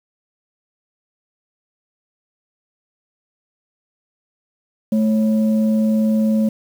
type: tone pair together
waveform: sine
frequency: 217.5 / 548 Hz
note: A3 / C#5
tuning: -20 / -20 cents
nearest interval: octave + major third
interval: 1600 cents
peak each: -13 / -24 dBFS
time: 4.92-6.49 s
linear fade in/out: 5 ms
effects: tanh soft clip ceiling -7 dBFS + 7-bit